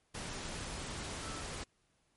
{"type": "tone in noise", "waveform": "sine", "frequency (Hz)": 1318.5, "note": "E6", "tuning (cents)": 0, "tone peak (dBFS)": -48, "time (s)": [1.22, 1.42], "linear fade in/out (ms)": 10, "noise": "pink", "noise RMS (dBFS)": -42, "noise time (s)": [0.14, 1.64], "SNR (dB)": -9, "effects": ["pink hiss -75 dBFS RMS until 2.16 s", "MP3 48 kbps"]}